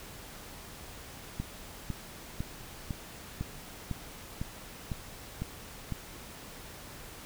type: click train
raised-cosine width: 5 ms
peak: -21 dBFS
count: 10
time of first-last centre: 1.4-5.923 s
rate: 1.99 Hz
effects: pink hiss -47 dBFS RMS until 7.25 s